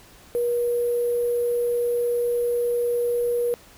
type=tone with sample-and-hold; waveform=sine; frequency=480 Hz; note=B4; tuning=49 cents flat; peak=-20 dBFS; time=0.35-3.54 s; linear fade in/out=0 ms; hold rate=11025 Hz; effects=pink hiss -50 dBFS RMS until 3.77 s